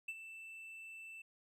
triangle tone with ADSR envelope, 2657 Hz, E7, 13 cents sharp, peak -36 dBFS, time 0.08-1.22 s, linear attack 7 ms, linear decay 45 ms, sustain -11 dB, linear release 6 ms, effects none

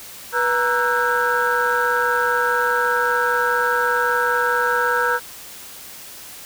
sine tone cluster, 488 / 937 / 1329 / 1488 / 1613 Hz, B4 / A#5 / E6 / F#6 / G6, -21 / +9 / +14 / +9 / +49 cents, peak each -22 dBFS, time 0.32-5.2 s, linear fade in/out 50 ms, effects tanh soft clip ceiling -9 dBFS + white hiss -38 dBFS RMS until 6.45 s

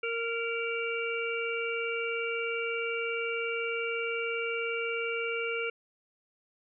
harmonic tone, 462.8 Hz, A#4, 13 cents flat, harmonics 1 / 3 / 5 / 6, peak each -33 / -37 / -35 / -38 dBFS, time 0.03-5.7 s, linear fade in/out 5 ms, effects none

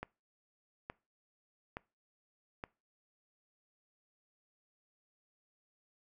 click train, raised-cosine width 0.5 ms, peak -25 dBFS, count 4, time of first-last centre 0.03-2.639 s, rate 1.15 Hz, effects noise-tail reverb RT60 0.3 s tail -23 dB re dry

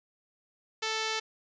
5% pulse tone, 440.4 Hz, A4, 2 cents sharp, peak -18 dBFS, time 0.82-1.2 s, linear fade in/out 10 ms, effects resampled to 16000 Hz

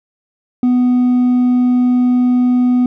sine tone with hard clipping, 248.3 Hz, B3, 9 cents sharp, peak -10 dBFS, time 0.63-2.86 s, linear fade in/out 2 ms, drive 2 dB, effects none

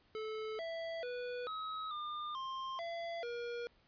square tone with pitch steps, 435.1 / 661 / 491.7 / 1276 / 1205 / 1056 / 677 / 475.8 Hz, A4 / E5 / B4 / D#6 / D6 / C6 / E5 / A#4, -19 / +5 / -8 / +43 / +44 / +16 / +46 / +35 cents, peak -40 dBFS, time 0.15-3.67 s, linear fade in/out 0 ms, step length 440 ms, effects pink hiss -70 dBFS RMS until 3.87 s + resampled to 11025 Hz

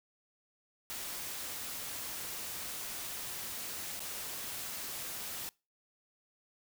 white noise with dropouts, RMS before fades -41 dBFS, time 0.9-5.49 s, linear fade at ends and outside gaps 0 ms, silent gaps 3.994-4.004 s, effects noise-tail reverb RT60 0.3 s tail -25 dB re dry

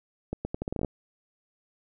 accelerating click train, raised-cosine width 2 ms, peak -17 dBFS, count 11, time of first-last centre 0.33-0.847 s, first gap 120 ms, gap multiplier 0.79, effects none

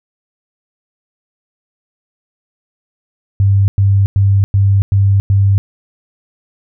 sine tone bursts, 98.8 Hz, G2, 14 cents sharp, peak -7 dBFS, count 6, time 3.4-5.58 s, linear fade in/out 0 ms, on 280 ms, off 100 ms, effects none

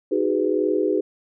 sine chord, G# minor seventh, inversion second, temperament just, 311.5 / 373.8 / 415.3 / 498.4 Hz, D#4 / F#4 / G#4 / B4, +2 / +18 / 0 / +16 cents, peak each -24 / -23 / -23 / -26 dBFS, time 0.11-1.01 s, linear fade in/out 10 ms, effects none

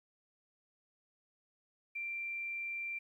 sine tone, 2360 Hz, D7, 8 cents sharp, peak -37 dBFS, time 1.95-2.99 s, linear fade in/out 10 ms, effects 12-bit

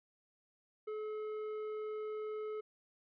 triangle tone with tanh clipping, 428.9 Hz, A4, 44 cents flat, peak -40 dBFS, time 0.87-2.61 s, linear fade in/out 10 ms, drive 13 dB, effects none

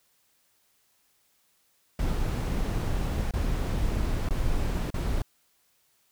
brown noise with dropouts, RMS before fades -27 dBFS, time 1.99-5.22 s, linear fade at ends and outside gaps 2 ms, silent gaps 3.31-3.336 / 4.289-4.307 / 4.904-4.942 s, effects white hiss -68 dBFS RMS until 6.11 s

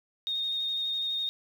sine tone with vibrato, 3700 Hz, A#7, 14 cents flat, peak -28 dBFS, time 0.27-1.29 s, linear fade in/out 0 ms, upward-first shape triangle, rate 12 Hz, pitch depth 16 cents each way, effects 9-bit

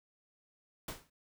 pink noise with exponential decay, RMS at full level -37 dBFS, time 0.88-1.1 s, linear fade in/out 5 ms, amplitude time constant 46 ms, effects none

